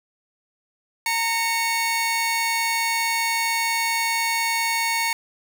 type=tone pair together; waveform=sawtooth; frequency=918.5 / 2215 Hz; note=A#5 / C#7; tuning=-26 / -2 cents; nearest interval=octave + minor third; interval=1524 cents; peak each=-20 dBFS; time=1.06-5.13 s; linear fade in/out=2 ms; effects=none